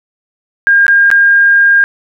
sine tone with dropouts, 1612 Hz, G6, 48 cents sharp, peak -4 dBFS, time 0.67-1.84 s, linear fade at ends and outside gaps 0 ms, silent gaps 0.866-0.881 / 1.103-1.114 s, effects none

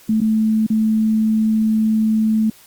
sine tone with dropouts, 218.8 Hz, A3, 9 cents flat, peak -13 dBFS, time 0.09-2.5 s, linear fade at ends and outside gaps 5 ms, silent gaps 0.205-0.214 / 0.666-0.701 s, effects white hiss -47 dBFS RMS until 2.66 s + Opus 48 kbps

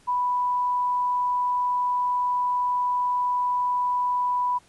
sine tone, 987.8 Hz, B5, in tune, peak -21 dBFS, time 0.07-4.59 s, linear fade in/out 20 ms, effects pink hiss -57 dBFS RMS until 4.68 s + resampled to 24000 Hz

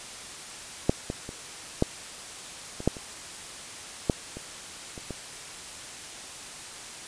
clicks, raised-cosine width 2 ms, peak -6 / -16 / -23 / -7 / -22 / -7 / -26 / -7 / -24 / -26 / -20 dBFS, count 11, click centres 0.895 / 1.101 / 1.291 / 1.824 / 2.804 / 2.876 / 2.968 / 4.098 / 4.37 / 4.978 / 5.107 s, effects white hiss -41 dBFS RMS until 7.07 s + resampled to 22050 Hz

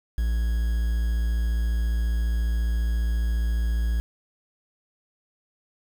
triangle tone with quantisation, 57.3 Hz, A#1, 29 cents flat, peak -19 dBFS, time 0.18-4 s, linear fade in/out 0 ms, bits 7, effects none

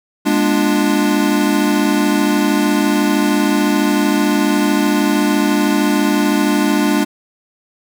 square chord, G# diminished seventh, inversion none, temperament equal with one note detuned, 207.7 / 241.3 / 293.7 / 349.2 Hz, G#3 / B3 / D4 / F4, 0 / -40 / 0 / 0 cents, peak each -18 / -22 / -16 / -22 dBFS, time 0.25-7.05 s, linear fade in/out 20 ms, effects none

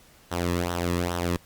sawtooth tone with flanger, 87.31 Hz, F2, in tune, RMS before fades -27 dBFS, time 0.31-1.37 s, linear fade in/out 10 ms, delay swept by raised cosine 0.42 to 1.37 ms, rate 2.4 Hz, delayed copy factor -0.7, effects pink hiss -55 dBFS RMS until 1.45 s + Opus 48 kbps

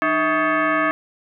sine tone with frequency modulation, 303.9 Hz, D#4, 41 cents flat, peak -16 dBFS, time 0.02-0.91 s, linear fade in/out 0 ms, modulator 475 Hz, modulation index 3.7, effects none

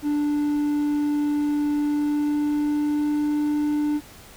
triangle tone with pitch glide, 294 to 296.9 Hz, D4 to D4, +2 to +19 cents, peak -18 dBFS, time 0.02-4.01 s, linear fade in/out 50 ms, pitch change +17 cents, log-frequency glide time 1.69-3.32 s, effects pink hiss -46 dBFS RMS until 4.36 s

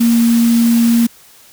sine tone in noise, 233.1 Hz, A#3, in tune, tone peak -8 dBFS, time 0-1.07 s, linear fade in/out 10 ms, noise white, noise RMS -25 dBFS, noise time 0-1.07 s, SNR +14 dB, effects white hiss -44 dBFS RMS until 1.52 s

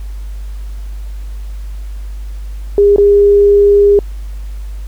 sine tone with dropouts, 405.8 Hz, G#4, 40 cents flat, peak -4 dBFS, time 2.78-3.99 s, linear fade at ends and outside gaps 1 ms, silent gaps 2.961-2.982 s, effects added 50 Hz sine -21 dBFS peak until 4.87 s + pink hiss -45 dBFS RMS until 4.87 s

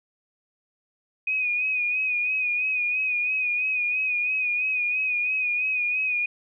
sine tone with vibrato, 2489 Hz, D#7, in tune, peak -22 dBFS, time 1.27-6.26 s, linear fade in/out 5 ms, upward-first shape sine, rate 3 Hz, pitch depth 45 cents each way, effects none

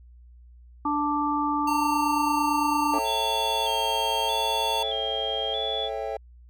harmonic tone, 293.7 Hz, D4, in tune, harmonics 1 / 3 / 4, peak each -27 / -27 / -27 dBFS, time 0.85-2.99 s, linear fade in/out 5 ms
square tone, 910 Hz, A#5, 42 cents flat, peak -27 dBFS, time 1.67-4.83 s, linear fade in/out 5 ms
triangle chord, A dominant seventh, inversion none, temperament just, 440 / 550 / 660 / 792 Hz, A4 / C#5 / E5 / G5, 0 / -14 / +2 / +18 cents, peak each -32 dBFS, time 2.93-6.17 s, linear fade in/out 5 ms
sine tone with vibrato, 3322 Hz, G#7, in tune, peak -28 dBFS, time 3.04-5.9 s, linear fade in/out 50 ms, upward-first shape square, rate 0.8 Hz, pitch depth 55 cents each way
effects added 60 Hz sine -47 dBFS peak until 6.49 s

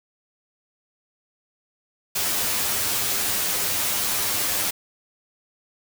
white noise with comb filter, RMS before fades -24 dBFS, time 2.15-4.71 s, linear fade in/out 10 ms, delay 9.9 ms, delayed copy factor +0.7, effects none

